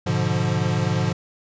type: chord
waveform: square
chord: G# diminished seventh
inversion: none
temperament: equal with one note detuned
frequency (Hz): 103.83 / 123.47 / 146.83 / 175.22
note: G#2 / B2 / D3 / F3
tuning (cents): 0 / 0 / 0 / +6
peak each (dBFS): -26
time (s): 0.06-1.13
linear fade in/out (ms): 10
effects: resampled to 16000 Hz